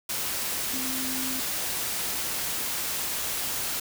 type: tone in noise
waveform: sine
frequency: 260 Hz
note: C4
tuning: 11 cents flat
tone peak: -34 dBFS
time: 0.73-1.4 s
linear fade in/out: 5 ms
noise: white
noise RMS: -30 dBFS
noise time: 0.09-3.8 s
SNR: -7 dB
effects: none